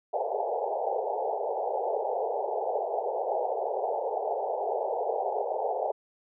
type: band-pass noise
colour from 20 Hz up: white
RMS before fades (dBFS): -30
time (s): 0.13-5.92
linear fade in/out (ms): 10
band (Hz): 400 to 860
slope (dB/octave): 96
effects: none